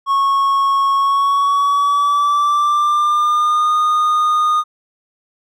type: tone with pitch glide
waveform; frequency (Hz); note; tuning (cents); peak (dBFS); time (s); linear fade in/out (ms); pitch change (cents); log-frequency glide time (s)
triangle; 1100 to 1227.6; C#6 to D#6; -14 to -24; -10; 0.06-4.64; 50; +190; 0.95-3.74
effects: none